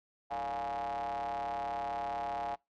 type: ring-modulated tone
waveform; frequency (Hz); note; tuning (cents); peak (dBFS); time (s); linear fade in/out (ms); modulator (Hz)
square; 65.41; C2; 0; -32; 0.3-2.56; 20; 767
effects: noise-tail reverb RT60 0.2 s tail -24 dB re dry + low-pass 4000 Hz 12 dB/octave